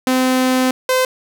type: tone pair in turn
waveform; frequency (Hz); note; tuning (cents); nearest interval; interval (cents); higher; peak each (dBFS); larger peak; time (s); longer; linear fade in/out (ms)
sawtooth; 257.1 / 514.2; C4 / C5; -30 / -30; octave; 1200; second; -9; neither; 0.07-0.71 / 0.89-1.05; first; 2
effects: none